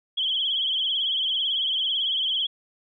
sine tone with vibrato, 3197 Hz, G7, 33 cents sharp, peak -22 dBFS, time 0.17-2.47 s, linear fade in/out 10 ms, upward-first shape sine, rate 18 Hz, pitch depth 86 cents each way, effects none

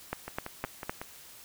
two click trains, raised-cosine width 0.5 ms, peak -22 / -16 dBFS, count 5 / 4, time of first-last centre 0.28-1.015 / 0.13-0.895 s, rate 5.44 / 3.92 Hz, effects white hiss -51 dBFS RMS until 1.44 s

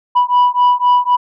sine beating tone pair, 982 / 985.9 Hz, B5 / B5, -10 / -3 cents, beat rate 3.9 Hz, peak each -10 dBFS, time 0.15-1.17 s, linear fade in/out 20 ms, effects tanh soft clip ceiling -6 dBFS

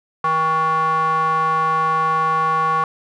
square tone with band-pass filter, 159.4 Hz, D#3, 42 cents sharp, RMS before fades -18 dBFS, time 0.24-2.84 s, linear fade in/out 2 ms, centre 1100 Hz, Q 5.9, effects none

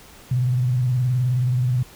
sine tone with vibrato, 125.3 Hz, B2, 25 cents sharp, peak -17 dBFS, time 0.31-1.83 s, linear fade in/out 5 ms, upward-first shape square, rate 19 Hz, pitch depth 63 cents each way, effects pink hiss -46 dBFS RMS until 1.95 s

